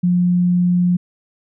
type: tone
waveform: sine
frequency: 177.7 Hz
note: F3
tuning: 30 cents sharp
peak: -12 dBFS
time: 0.03-0.97 s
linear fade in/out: 10 ms
effects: none